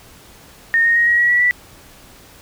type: tone with pitch steps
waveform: sine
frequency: 1837 / 1857.3 / 1877.8 / 1898.5 / 1919.4 / 1940.6 / 1962 Hz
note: A#6 / A#6 / A#6 / A#6 / B6 / B6 / B6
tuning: -26 / -7 / +12 / +31 / -50 / -31 / -12 cents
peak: -11 dBFS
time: 0.74-1.51 s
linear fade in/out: 0 ms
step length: 110 ms
effects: pink hiss -44 dBFS RMS until 2.41 s